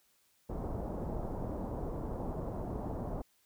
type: low-pass noise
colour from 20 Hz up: pink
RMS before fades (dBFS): -38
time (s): 0.49-3.22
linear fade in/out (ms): 10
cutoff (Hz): 850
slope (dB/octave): 24
effects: white hiss -71 dBFS RMS until 3.45 s